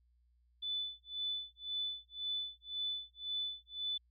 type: tone with tremolo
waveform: sine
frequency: 3494 Hz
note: A7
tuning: 13 cents flat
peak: -34 dBFS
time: 0.62-3.98 s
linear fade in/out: 10 ms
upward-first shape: sine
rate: 1.9 Hz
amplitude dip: 100%
effects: added 60 Hz sine -68 dBFS peak until 4.1 s